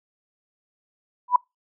sine tone with exponential growth, 987.8 Hz, B5, in tune, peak -9 dBFS, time 1.28-1.36 s, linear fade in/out 5 ms, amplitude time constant 17 ms, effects noise-tail reverb RT60 0.2 s tail -26 dB re dry

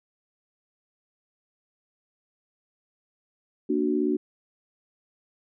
sine chord, Bb augmented, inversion none, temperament equal, 233.1 / 293.7 / 370 Hz, Bb3 / D4 / F#4, 0 / 0 / 0 cents, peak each -28 / -25 / -26 dBFS, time 3.69-4.17 s, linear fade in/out 10 ms, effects none

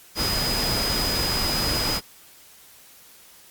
sine tone in noise, 4978 Hz, D#8, in tune, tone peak -25 dBFS, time 0.15-2.01 s, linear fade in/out 50 ms, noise pink, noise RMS -26 dBFS, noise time 0.15-2.01 s, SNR -2 dB, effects white hiss -50 dBFS RMS until 3.5 s + Opus 48 kbps

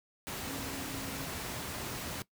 sine tone in noise, 271.5 Hz, C#4, 36 cents flat, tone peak -43 dBFS, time 0.47-1.25 s, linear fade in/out 0 ms, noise pink, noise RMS -39 dBFS, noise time 0.27-2.22 s, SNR -7 dB, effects noise-tail reverb RT60 0.1 s tail -19 dB re dry + high-pass 60 Hz 12 dB/octave

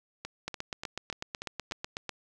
two click trains, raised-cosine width 0.2 ms, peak -20 / -17 dBFS, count 6 / 14, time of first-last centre 0.25-1.712 / 0.48-2.093 s, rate 3.42 / 8.06 Hz, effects none

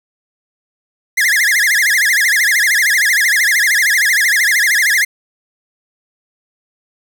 45% pulse tone with vibrato, 1864.7 Hz, A#6, in tune, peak -10 dBFS, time 1.17-5.05 s, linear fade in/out 10 ms, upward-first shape sine, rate 13 Hz, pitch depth 230 cents each way, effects none

